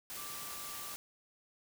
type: tone in noise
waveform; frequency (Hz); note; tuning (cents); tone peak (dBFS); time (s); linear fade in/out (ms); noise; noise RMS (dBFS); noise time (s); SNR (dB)
sine; 1172; D6; -4; -50; 0.17-0.94; 0; white; -44; 0.1-0.96; -9
effects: none